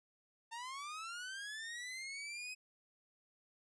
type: linear sweep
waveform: sawtooth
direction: up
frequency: 898 to 2540 Hz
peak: -40 dBFS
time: 0.51-2.55 s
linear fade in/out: 20 ms
effects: resampled to 22050 Hz